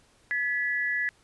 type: tone pair together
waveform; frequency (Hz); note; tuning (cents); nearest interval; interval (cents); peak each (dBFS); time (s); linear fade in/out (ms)
sine; 1699.2 / 1963; G#6 / B6; +39 / -11; major second; 250; -28; 0.31-1.09; 0
effects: pink hiss -62 dBFS RMS until 1.23 s + resampled to 24000 Hz